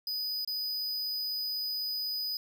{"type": "tone with dropouts", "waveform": "square", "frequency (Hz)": 4978, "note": "D#8", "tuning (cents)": 0, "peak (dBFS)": -32, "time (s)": [0.07, 2.37], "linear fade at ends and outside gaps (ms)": 2, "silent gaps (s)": [0.448, 0.475], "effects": []}